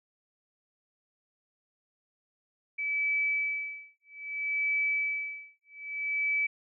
sine tone with tremolo, 2300 Hz, D7, 37 cents flat, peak -25 dBFS, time 2.78-6.47 s, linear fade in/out 10 ms, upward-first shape sine, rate 0.62 Hz, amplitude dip 100%, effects none

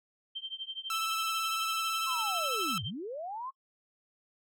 sine tone with tremolo, 3136 Hz, G7, in tune, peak -33 dBFS, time 0.35-2.91 s, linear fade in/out 10 ms, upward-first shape triangle, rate 12 Hz, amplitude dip 100%
sawtooth tone with vibrato, 1318.5 Hz, E6, in tune, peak -27 dBFS, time 0.9-2.78 s, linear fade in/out 2 ms, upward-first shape sine, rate 18 Hz, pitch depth 18 cents each way
sine linear two-way sweep, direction down then up, 1092 to 89.7 to 1092 Hz, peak -36 dBFS, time 2.06-3.51 s, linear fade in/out 20 ms, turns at 2.84 s
effects noise-tail reverb RT60 0.1 s tail -25 dB re dry

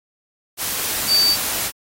sine tone in noise, 4602 Hz, D8, 36 cents flat, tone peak -13 dBFS, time 1.07-1.37 s, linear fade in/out 50 ms, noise white, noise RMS -23 dBFS, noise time 0.57-1.72 s, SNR +7 dB, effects AAC 48 kbps

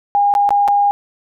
sine tone with dropouts, 812 Hz, G#5, 39 cents flat, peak -10 dBFS, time 0.15-0.91 s, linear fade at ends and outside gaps 0 ms, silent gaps 0.339-0.351 / 0.491-0.506 / 0.678-0.684 s, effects none

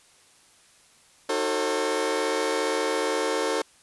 sawtooth chord, D# diminished seventh, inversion none, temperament just, 311.1 / 373.4 / 448 / 537.6 Hz, D#4 / F#4 / A4 / C5, 0 / +16 / +31 / +47 cents, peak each -28 / -28 / -23 / -25 dBFS, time 1.29-3.62 s, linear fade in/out 5 ms, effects white hiss -57 dBFS RMS until 3.82 s + resampled to 24000 Hz

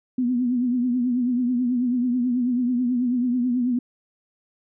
sine tone with vibrato, 246.9 Hz, B3, in tune, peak -19 dBFS, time 0.18-3.79 s, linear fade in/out 5 ms, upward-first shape triangle, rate 9.2 Hz, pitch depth 80 cents each way, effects none

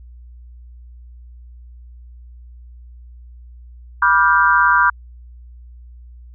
sine chord, G dominant seventh, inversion first, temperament just, 980 / 1176 / 1411.2 / 1568 Hz, B5 / D6 / F6 / G6, -14 / +2 / +18 / 0 cents, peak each -16 dBFS, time 4.02-4.9 s, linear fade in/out 5 ms, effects added 60 Hz sine -37 dBFS peak until 6.34 s

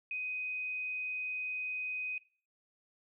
sine tone, 2505 Hz, D#7, 11 cents sharp, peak -35 dBFS, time 0.11-2.18 s, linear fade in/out 2 ms, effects noise-tail reverb RT60 0.4 s tail -19 dB re dry

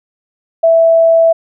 sine tone, 659.3 Hz, E5, in tune, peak -5 dBFS, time 0.63-1.33 s, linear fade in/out 10 ms, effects none

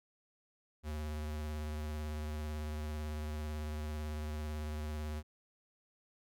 square tone with vibrato, 76 Hz, D#2, 40 cents flat, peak -38 dBFS, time 0.83-5.23 s, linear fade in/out 50 ms, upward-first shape sine, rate 18 Hz, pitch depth 27 cents each way, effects none

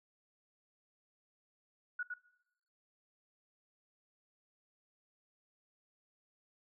sine tone with echo, 1462 Hz, F#6, 21 cents flat, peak -35 dBFS, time 1.99-2.03 s, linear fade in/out 5 ms, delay 110 ms, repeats 1, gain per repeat -3 dB, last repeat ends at 2.14 s, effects noise-tail reverb RT60 0.9 s tail -21 dB re dry

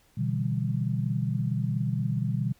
sine chord, E minor seventh, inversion second, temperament equal with one note detuned, 123.47 / 147.85 / 164.81 / 196 Hz, B2 / D3 / E3 / G3, 0 / +12 / 0 / 0 cents, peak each -28 / -31 / -33 / -32 dBFS, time 0.17-2.53 s, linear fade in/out 10 ms, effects pink hiss -63 dBFS RMS until 2.59 s

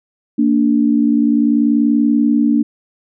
sine tone pair together, 230.4 / 290.9 Hz, A#3 / D4, -20 / -16 cents, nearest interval major third, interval 404 cents, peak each -13 dBFS, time 0.38-2.63 s, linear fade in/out 10 ms, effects none

